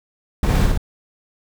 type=noise with echo; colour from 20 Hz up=brown; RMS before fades=-17 dBFS; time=0.43-0.66 s; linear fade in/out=2 ms; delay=58 ms; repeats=2; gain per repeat=-2 dB; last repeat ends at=0.776 s; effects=none